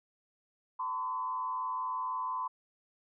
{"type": "tone with frequency modulation", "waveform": "sine", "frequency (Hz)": 1018, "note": "C6", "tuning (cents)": -48, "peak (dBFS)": -32, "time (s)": [0.79, 2.48], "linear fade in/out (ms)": 10, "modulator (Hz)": 106, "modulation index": 0.76, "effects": []}